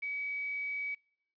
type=tone with quantisation; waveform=sine; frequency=2274 Hz; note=C#7; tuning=44 cents sharp; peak=-34 dBFS; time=0.02-0.95 s; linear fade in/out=10 ms; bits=9; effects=noise-tail reverb RT60 0.7 s tail -24 dB re dry + resampled to 11025 Hz